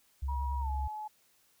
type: tone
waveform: sine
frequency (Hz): 67.8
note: C#2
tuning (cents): -38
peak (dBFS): -31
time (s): 0.22-0.88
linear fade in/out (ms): 10
type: tone with pitch glide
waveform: sine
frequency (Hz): 958 to 853.5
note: A#5 to G#5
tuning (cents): +47 to +47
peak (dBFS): -37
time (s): 0.28-1.08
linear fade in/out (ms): 10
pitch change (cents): -200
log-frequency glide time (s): 0.6-0.7
effects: white hiss -68 dBFS RMS until 1.6 s